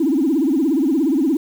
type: tone with vibrato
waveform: sine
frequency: 294.2 Hz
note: D4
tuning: 3 cents sharp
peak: -13 dBFS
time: 0-1.37 s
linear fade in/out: 5 ms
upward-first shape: triangle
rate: 17 Hz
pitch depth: 300 cents each way
effects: tanh soft clip ceiling -9 dBFS + 7-bit